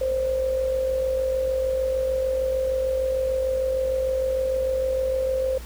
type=tone with amplitude modulation; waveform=sine; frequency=523.3 Hz; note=C5; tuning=in tune; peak=-19 dBFS; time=0.01-5.58 s; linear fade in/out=5 ms; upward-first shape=sine; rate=46.6 Hz; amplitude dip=45%; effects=added 60 Hz sine -34 dBFS peak until 5.65 s + pink hiss -44 dBFS RMS until 5.65 s